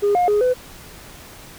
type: tone with pitch steps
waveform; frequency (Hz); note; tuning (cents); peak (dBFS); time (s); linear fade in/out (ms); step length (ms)
sine; 408.4 / 713 / 415.8 / 503; G#4 / F5 / G#4 / B4; -29 / +36 / +2 / +32; -12; 0.02-0.54; 20; 130
effects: tanh soft clip ceiling -12 dBFS + pink hiss -41 dBFS RMS until 1.58 s